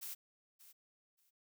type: noise with echo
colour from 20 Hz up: blue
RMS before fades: -45 dBFS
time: 0.01-0.15 s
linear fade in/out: 20 ms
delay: 580 ms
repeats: 2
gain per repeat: -15 dB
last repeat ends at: 1.31 s
effects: none